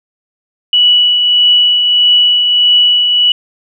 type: tone with tremolo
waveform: sine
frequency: 2945 Hz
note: F#7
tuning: 9 cents flat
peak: -4 dBFS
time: 0.73-3.32 s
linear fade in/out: 2 ms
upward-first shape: triangle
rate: 1.6 Hz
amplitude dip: 40%
effects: none